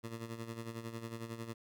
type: tone with tremolo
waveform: 15% pulse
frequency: 114.7 Hz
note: A#2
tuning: 28 cents flat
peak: -33 dBFS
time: 0.03-1.54 s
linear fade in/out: 20 ms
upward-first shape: sine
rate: 11 Hz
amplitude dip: 65%
effects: none